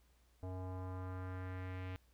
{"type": "tone with low-pass filter sweep", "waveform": "square", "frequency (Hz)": 92.5, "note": "F#2", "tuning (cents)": 0, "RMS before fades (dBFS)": -44, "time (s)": [0.43, 1.96], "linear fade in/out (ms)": 0, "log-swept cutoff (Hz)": [720, 2600], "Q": 2, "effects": ["added 60 Hz sine -68 dBFS peak until 2.13 s", "pink hiss -75 dBFS RMS until 2.13 s"]}